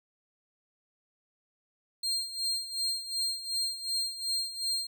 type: tone with tremolo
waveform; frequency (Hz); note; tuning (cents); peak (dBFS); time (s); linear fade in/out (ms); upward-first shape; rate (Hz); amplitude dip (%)
35% pulse; 4197; C8; +5; -26; 2.03-4.87; 5; sine; 2.7; 75
effects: none